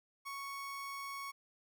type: tone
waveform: 30% pulse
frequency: 1109 Hz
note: C#6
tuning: in tune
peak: -39 dBFS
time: 0.25-1.32 s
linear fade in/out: 20 ms
effects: none